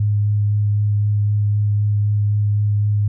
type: tone with vibrato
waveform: sine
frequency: 103.83 Hz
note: G#2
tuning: in tune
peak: -14 dBFS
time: 0-3.08 s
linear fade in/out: 5 ms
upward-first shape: sine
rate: 3.9 Hz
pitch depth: 9 cents each way
effects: none